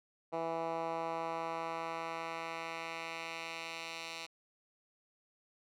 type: tone with band-pass filter sweep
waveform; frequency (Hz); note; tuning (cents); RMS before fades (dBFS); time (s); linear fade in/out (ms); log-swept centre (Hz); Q
10% pulse; 164.81; E3; 0; -40; 0.32-4.27; 20; 680 to 3600; 1.2
effects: none